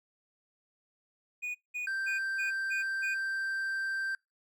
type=tone bursts; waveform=triangle; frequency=2465 Hz; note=D#7; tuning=17 cents flat; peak=-31 dBFS; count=6; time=1.42-3.15 s; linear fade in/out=20 ms; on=130 ms; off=190 ms
type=tone; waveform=triangle; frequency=1568 Hz; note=G6; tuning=in tune; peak=-29 dBFS; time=1.87-4.15 s; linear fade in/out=2 ms
effects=noise-tail reverb RT60 0.2 s tail -26 dB re dry